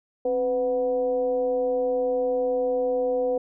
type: tone with frequency modulation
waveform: sine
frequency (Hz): 501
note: B4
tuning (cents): +25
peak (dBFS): -21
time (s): 0.25-3.38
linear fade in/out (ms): 5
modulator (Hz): 235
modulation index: 0.49
effects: none